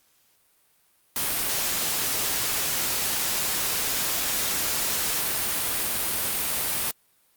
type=noise; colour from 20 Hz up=white; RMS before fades=-26 dBFS; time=1.16-6.91 s; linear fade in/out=2 ms; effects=white hiss -64 dBFS RMS until 7.36 s + Opus 48 kbps